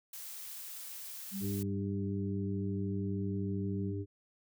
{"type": "noise", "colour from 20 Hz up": "blue", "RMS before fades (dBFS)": -45, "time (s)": [0.13, 1.63], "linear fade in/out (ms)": 5}
{"type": "tone with pitch glide", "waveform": "sine", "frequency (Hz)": [196, 192.63], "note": ["G3", "G3"], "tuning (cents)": [0, -30], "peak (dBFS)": -36, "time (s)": [1.31, 3.94], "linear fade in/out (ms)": 50, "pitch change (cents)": -30, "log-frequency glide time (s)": [1.89, 2.66]}
{"type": "harmonic tone", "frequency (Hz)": 99.7, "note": "G2", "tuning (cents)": 30, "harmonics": [1, 3, 4], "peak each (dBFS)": [-36, -41, -42], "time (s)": [1.4, 4.06], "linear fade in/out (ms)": 50}
{"effects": []}